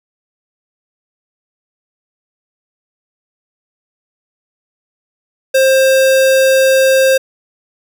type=tone; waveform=square; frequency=530 Hz; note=C5; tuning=22 cents sharp; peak=-8 dBFS; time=5.54-7.18 s; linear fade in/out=10 ms; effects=none